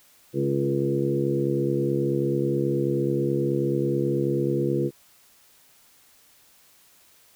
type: harmonic tone with a mistuned harmonic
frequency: 69.3 Hz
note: C#2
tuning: in tune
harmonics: 2 / 3 / 4 / 5 / 6 / 7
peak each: -27 / -31 / -31 / -25 / -32 / -30 dBFS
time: 0.33-4.91 s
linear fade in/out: 50 ms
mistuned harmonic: 6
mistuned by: +18 cents
effects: white hiss -57 dBFS RMS until 7.35 s